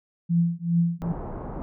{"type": "tone with tremolo", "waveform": "sine", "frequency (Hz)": 170, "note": "F3", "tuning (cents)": -46, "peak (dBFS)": -16, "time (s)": [0.29, 1.13], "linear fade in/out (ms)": 20, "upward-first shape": "triangle", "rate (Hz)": 2.5, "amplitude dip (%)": 100}
{"type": "low-pass noise", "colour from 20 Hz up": "pink", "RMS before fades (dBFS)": -34, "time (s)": [1.02, 1.62], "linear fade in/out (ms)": 0, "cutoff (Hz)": 1000, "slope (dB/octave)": 24}
{"effects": []}